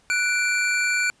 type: tone pair together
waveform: square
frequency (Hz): 1480 / 2349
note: F#6 / D7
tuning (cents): 0 / 0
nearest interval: minor sixth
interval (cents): 800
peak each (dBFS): -24 / -23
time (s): 0.1-1.1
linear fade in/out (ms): 0
effects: pink hiss -60 dBFS RMS until 1.2 s + resampled to 22050 Hz